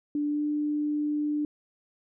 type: tone with pitch glide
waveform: sine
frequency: 293.7 to 297.3 Hz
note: D4 to D4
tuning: 0 to +21 cents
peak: -25 dBFS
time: 0.15-1.45 s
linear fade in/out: 2 ms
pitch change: +21 cents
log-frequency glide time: 0.27-0.43 s
effects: none